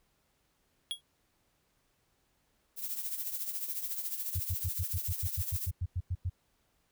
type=tone with exponential decay; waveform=square; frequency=3322 Hz; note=G#7; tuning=in tune; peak=-29 dBFS; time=0.91-1.01 s; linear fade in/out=0 ms; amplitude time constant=21 ms
type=noise with tremolo; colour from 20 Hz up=violet; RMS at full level=-34 dBFS; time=2.76-5.71 s; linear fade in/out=50 ms; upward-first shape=triangle; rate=14 Hz; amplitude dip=70%
type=tone bursts; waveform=sine; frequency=89.2 Hz; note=F2; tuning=37 cents sharp; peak=-29 dBFS; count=14; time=4.35-6.298 s; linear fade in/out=10 ms; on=50 ms; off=96 ms
effects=pink hiss -74 dBFS RMS until 6.91 s